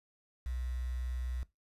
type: tone with quantisation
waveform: sine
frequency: 62.3 Hz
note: B1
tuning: 16 cents sharp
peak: -34 dBFS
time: 0.46-1.43 s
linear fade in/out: 0 ms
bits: 9
effects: noise-tail reverb RT60 0.2 s tail -19 dB re dry + resampled to 32000 Hz